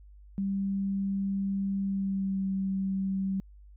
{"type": "tone with pitch glide", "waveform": "sine", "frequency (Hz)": [196, 192.52], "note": ["G3", "G3"], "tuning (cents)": [0, -31], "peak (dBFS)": -27, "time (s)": [0.38, 3.4], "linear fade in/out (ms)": 0, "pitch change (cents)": -31, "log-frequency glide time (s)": [1.83, 2.41], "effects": ["added 50 Hz sine -49 dBFS peak until 3.76 s"]}